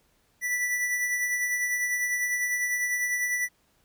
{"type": "tone with tremolo", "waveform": "square", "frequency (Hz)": 1969, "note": "B6", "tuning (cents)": -6, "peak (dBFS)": -24, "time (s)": [0.41, 3.49], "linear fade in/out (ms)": 50, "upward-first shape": "triangle", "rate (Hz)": 10, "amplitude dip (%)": 45, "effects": ["pink hiss -67 dBFS RMS until 3.84 s"]}